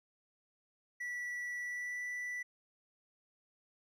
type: tone with pitch glide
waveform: triangle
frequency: 1953 to 1971.1 Hz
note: B6 to B6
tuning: -20 to -4 cents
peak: -36 dBFS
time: 1-2.43 s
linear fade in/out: 10 ms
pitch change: +16 cents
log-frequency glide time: 1.59-2.03 s
effects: none